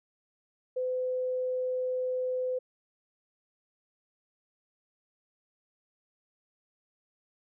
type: tone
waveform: sine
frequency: 508 Hz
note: B4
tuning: 49 cents sharp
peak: -28 dBFS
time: 0.76-2.59 s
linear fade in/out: 10 ms
effects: none